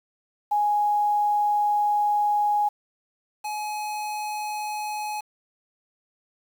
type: tone pair in turn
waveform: sine / square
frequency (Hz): 830.6 / 844.6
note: G#5 / G#5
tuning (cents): 0 / +29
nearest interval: unison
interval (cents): 29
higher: second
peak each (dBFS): -19 / -29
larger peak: first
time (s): 0.51-2.69 / 3.44-5.21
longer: first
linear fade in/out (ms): 10
effects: 8-bit